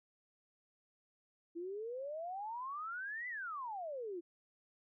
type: exponential two-way sweep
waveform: sine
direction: up then down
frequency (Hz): 329.6 to 2027 to 329.6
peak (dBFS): -40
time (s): 1.55-4.21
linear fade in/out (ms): 20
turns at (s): 3.28
effects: none